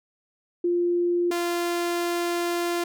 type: tone pair in turn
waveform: sine / sawtooth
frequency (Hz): 349.2 / 346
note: F4 / F4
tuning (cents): 0 / -16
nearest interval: unison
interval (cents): 16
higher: first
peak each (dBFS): -20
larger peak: neither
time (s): 0.64-1.31 / 1.31-2.84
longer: second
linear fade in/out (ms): 5
effects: none